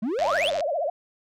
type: exponential sweep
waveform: triangle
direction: up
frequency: 198.1 to 3729 Hz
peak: -22 dBFS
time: 0.02-0.5 s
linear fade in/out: 10 ms
type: click train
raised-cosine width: 0.2 ms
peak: -17 dBFS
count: 41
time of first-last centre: 0.19-0.607 s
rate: 96 Hz
type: tone with vibrato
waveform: sine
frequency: 622.3 Hz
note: D#5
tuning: in tune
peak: -23 dBFS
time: 0.21-0.9 s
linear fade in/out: 5 ms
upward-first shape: triangle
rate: 15 Hz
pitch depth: 260 cents each way
effects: none